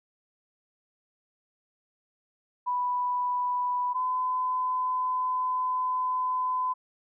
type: tone pair in turn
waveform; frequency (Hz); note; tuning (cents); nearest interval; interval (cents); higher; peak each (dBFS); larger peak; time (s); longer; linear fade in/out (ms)
sine; 987.8 / 1013.2; B5 / B5; 0 / +44; unison; 44; second; -25; neither; 2.66-3.94 / 3.94-6.74; second; 20
effects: none